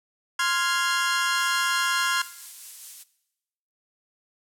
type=chord; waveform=sawtooth; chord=F minor; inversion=second; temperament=equal; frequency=1046.5 / 1396.9 / 1661.2 Hz; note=C6 / F6 / Ab6; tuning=0 / 0 / 0 cents; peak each=-23 / -22 / -23 dBFS; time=0.39-2.22 s; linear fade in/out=5 ms
type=noise with tremolo; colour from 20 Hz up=violet; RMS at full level=-34 dBFS; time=1.36-3.04 s; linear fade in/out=20 ms; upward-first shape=sine; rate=4.8 Hz; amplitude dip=25%
effects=noise-tail reverb RT60 0.9 s tail -18 dB re dry + low-pass 10000 Hz 12 dB/octave